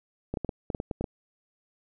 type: clicks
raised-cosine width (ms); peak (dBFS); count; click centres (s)
2; -17; 10; 0.34 / 0.372 / 0.447 / 0.492 / 0.702 / 0.748 / 0.801 / 0.912 / 1.01 / 1.042
effects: none